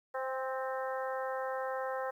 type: harmonic tone with a mistuned harmonic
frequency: 261.6 Hz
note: C4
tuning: in tune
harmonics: 2 / 3 / 4 / 5 / 6 / 7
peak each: -36 / -40 / -42 / -44 / -46 / -47 dBFS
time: 0.14-2.11 s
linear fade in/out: 10 ms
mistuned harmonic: 3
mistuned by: +21 cents
effects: 11-bit